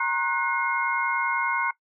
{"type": "tone cluster", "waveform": "sine", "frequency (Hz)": [939, 1069, 1475, 2143], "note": ["A#5", "C6", "F#6", "C7"], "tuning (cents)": [12, 37, -6, 41], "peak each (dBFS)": -28, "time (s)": [0, 1.71], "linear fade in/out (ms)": 5, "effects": ["noise-tail reverb RT60 0.1 s tail -19 dB re dry"]}